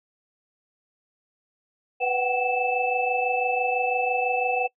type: tone cluster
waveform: sine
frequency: 495.5 / 740 / 766 / 2632 Hz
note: B4 / F#5 / G5 / E7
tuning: +6 / 0 / -40 / -3 cents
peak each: -27 dBFS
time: 2-4.68 s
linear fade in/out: 20 ms
effects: noise-tail reverb RT60 0.1 s tail -24 dB re dry